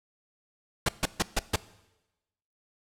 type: noise bursts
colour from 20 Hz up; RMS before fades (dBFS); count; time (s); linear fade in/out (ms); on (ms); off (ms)
pink; -24; 5; 0.86-1.56; 5; 28; 140
effects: noise-tail reverb RT60 1.0 s tail -19 dB re dry + low-pass 10000 Hz 12 dB/octave